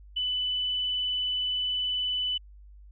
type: tone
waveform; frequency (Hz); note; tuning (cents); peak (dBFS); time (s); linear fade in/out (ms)
sine; 2993; F#7; +19; -26; 0.16-2.38; 10
effects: added 50 Hz sine -47 dBFS peak until 2.91 s